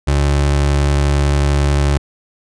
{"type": "tone", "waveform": "30% pulse", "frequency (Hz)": 71.2, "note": "C#2", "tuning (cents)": 47, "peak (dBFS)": -9, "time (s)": [0.07, 1.98], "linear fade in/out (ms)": 10, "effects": ["resampled to 22050 Hz"]}